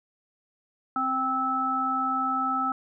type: harmonic tone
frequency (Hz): 261.6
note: C4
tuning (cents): 0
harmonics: 1 / 3 / 5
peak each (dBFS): -32 / -31 / -25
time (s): 0.96-2.72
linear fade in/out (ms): 2
effects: none